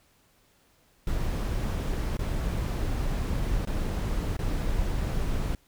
brown noise with dropouts, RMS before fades -28 dBFS, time 1.07-5.55 s, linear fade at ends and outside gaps 2 ms, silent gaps 2.171-2.191 / 3.652-3.672 / 4.368-4.39 s, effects pink hiss -64 dBFS RMS until 5.67 s

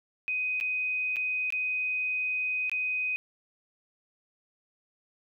sine tone with dropouts, 2505 Hz, D#7, 11 cents sharp, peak -27 dBFS, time 0.28-3.16 s, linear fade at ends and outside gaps 0 ms, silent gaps 0.601-0.61 / 1.16-1.167 / 1.504-1.524 / 2.696-2.716 s, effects none

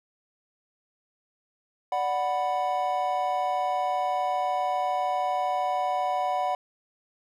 triangle chord, B minor, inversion first, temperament equal, 587.3 / 740 / 987.8 Hz, D5 / F#5 / B5, 0 / 0 / 0 cents, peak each -30 / -24 / -29 dBFS, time 1.92-6.55 s, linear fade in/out 2 ms, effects none

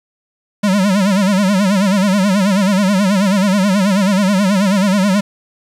square tone with vibrato, 196 Hz, G3, in tune, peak -11 dBFS, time 0.63-5.21 s, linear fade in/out 10 ms, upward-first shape sine, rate 9.3 Hz, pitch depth 120 cents each way, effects low-pass 10000 Hz 12 dB/octave + 7-bit

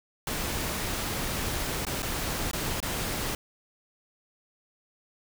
pink noise with dropouts, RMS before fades -31 dBFS, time 0.27-3.35 s, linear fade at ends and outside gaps 2 ms, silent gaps 1.851-1.867 / 2.022-2.028 / 2.513-2.532 / 2.803-2.827 s, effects none

